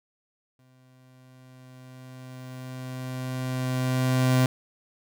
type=tone with exponential growth; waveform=30% pulse; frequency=128.5 Hz; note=C3; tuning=31 cents flat; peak=-15 dBFS; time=0.59-4.46 s; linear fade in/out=2 ms; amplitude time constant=840 ms; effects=none